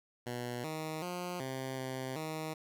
10% pulse tone with pitch steps, 122.1 / 157.1 / 178.2 / 131.8 / 130.7 / 157.3 Hz, B2 / D#3 / F3 / C3 / C3 / D#3, -19 / +17 / +35 / +13 / -1 / +19 cents, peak -29 dBFS, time 0.26-2.54 s, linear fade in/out 10 ms, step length 380 ms, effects none

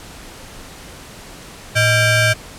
25% pulse ring-modulated tone, 740 Hz, F#5, in tune, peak -5 dBFS, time 1.75-2.34 s, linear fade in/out 20 ms, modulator 853 Hz, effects pink hiss -37 dBFS RMS until 2.58 s + low-pass 11000 Hz 12 dB/octave

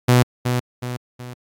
sawtooth tone with echo, 123.5 Hz, B2, in tune, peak -7 dBFS, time 0.08-0.23 s, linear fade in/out 10 ms, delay 370 ms, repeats 3, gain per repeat -7 dB, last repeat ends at 1.34 s, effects AAC 64 kbps

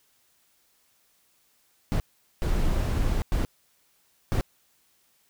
brown noise bursts at uneven times, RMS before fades -24 dBFS, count 4, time 1.92-2 / 2.42-3.22 / 3.32-3.45 / 4.32-4.41 s, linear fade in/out 0 ms, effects white hiss -66 dBFS RMS until 5.29 s

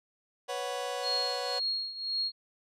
sawtooth chord, B suspended second, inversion none, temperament just, 493.9 / 555.6 / 740.8 Hz, B4 / C#5 / F#5, 0 / +4 / +2 cents, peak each -33 dBFS, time 0.48-1.6 s, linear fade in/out 20 ms
sine tone with tremolo, 4284 Hz, C8, 40 cents sharp, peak -27 dBFS, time 1.02-2.32 s, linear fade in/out 50 ms, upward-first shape triangle, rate 1.9 Hz, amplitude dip 80%
effects low-pass 9000 Hz 12 dB/octave

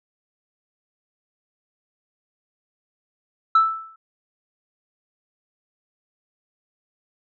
sine tone with exponential decay, 1319 Hz, E6, 1 cent sharp, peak -8 dBFS, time 3.55-3.96 s, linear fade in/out 5 ms, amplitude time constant 87 ms, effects tanh soft clip ceiling -9 dBFS

